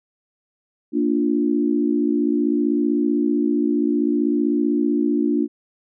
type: chord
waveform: sine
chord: Bb major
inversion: none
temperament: equal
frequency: 233.1 / 293.7 / 349.2 Hz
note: Bb3 / D4 / F4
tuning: 0 / 0 / 0 cents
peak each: -22 / -19 / -23 dBFS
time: 0.92-5.48 s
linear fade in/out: 50 ms
effects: none